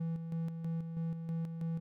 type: tone with tremolo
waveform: triangle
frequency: 164.81 Hz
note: E3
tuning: in tune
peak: -31 dBFS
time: 0-1.8 s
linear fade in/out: 10 ms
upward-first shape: square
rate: 3.1 Hz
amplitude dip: 50%
effects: none